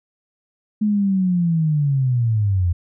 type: linear sweep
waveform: sine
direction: down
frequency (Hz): 214.4 to 83.9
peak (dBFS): -15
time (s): 0.81-2.73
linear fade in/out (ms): 10
effects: none